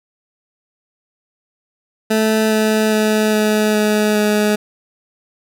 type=tone with pitch steps; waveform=20% pulse; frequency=218.5 / 216.9 / 215.2 / 213.6 / 212 / 210.4 Hz; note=A3 / A3 / A3 / G#3 / G#3 / G#3; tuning=-12 / -25 / -38 / +49 / +36 / +23 cents; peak=-8 dBFS; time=2.1-4.56 s; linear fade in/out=10 ms; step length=410 ms; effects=none